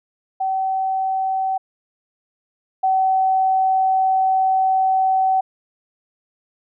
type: tone pair in turn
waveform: sine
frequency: 764 / 760.5 Hz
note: G5 / F#5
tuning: -45 / +47 cents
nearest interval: unison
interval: 8 cents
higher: first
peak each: -18 / -14 dBFS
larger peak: second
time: 0.4-1.58 / 2.83-5.41 s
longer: second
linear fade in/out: 10 ms
effects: none